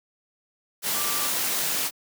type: tone in noise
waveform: sine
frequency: 1174.7 Hz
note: D6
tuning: in tune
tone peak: -34 dBFS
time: 0.93-1.31 s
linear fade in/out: 50 ms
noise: white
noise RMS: -26 dBFS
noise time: 0.82-1.91 s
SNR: -11 dB
effects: high-pass 150 Hz 12 dB/octave